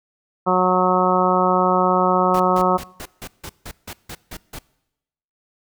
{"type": "harmonic tone", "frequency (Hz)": 183.2, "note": "F#3", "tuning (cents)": -17, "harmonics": [1, 2, 3, 4, 5, 6, 7], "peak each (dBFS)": [-22, -22, -22, -22, -22, -22, -22], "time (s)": [0.46, 2.78], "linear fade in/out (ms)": 20}
{"type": "noise bursts", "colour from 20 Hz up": "pink", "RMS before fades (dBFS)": -33, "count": 11, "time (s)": [2.34, 4.589], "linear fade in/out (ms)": 5, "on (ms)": 59, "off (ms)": 160}
{"effects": ["noise-tail reverb RT60 0.9 s tail -22 dB re dry"]}